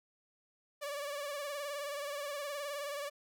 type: tone with vibrato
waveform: sawtooth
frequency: 575 Hz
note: D5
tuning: 37 cents flat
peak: -34 dBFS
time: 0.81-3.1 s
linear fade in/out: 20 ms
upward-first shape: sine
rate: 19 Hz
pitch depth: 57 cents each way
effects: none